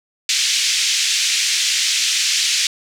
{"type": "band-pass noise", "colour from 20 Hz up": "white", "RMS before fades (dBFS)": -18, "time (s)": [0.29, 2.67], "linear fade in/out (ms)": 2, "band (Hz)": [2200, 6700], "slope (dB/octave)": 24, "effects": []}